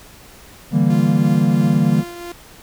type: chord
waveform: triangle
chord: E half-diminished seventh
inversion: third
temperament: equal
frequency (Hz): 146.83 / 164.81 / 196 / 233.1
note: D3 / E3 / G3 / Bb3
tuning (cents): 0 / 0 / 0 / 0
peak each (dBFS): -16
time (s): 0.71-2.04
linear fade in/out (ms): 50
type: tone with tremolo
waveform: sawtooth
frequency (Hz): 347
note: F4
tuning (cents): -11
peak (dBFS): -24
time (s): 0.9-2.32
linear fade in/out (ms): 2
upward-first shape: triangle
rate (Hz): 3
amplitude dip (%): 40
effects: pink hiss -43 dBFS RMS until 2.62 s